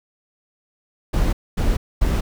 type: noise bursts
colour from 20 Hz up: brown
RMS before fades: -18 dBFS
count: 3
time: 1.13-2.21 s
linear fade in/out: 10 ms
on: 200 ms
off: 240 ms
effects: none